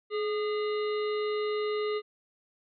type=harmonic tone with a mistuned harmonic; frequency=408.3 Hz; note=G#4; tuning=29 cents flat; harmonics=1 / 3 / 5 / 7 / 9 / 10; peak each=-28 / -38 / -42 / -45 / -47 / -48 dBFS; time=0.1-2.02 s; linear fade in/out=50 ms; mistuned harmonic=1; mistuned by=+63 cents; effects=none